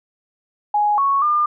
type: tone with pitch steps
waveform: sine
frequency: 833 / 1108 / 1203 Hz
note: G#5 / C#6 / D6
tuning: +5 / -1 / +41 cents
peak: -14 dBFS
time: 0.74-1.46 s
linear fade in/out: 5 ms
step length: 240 ms
effects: none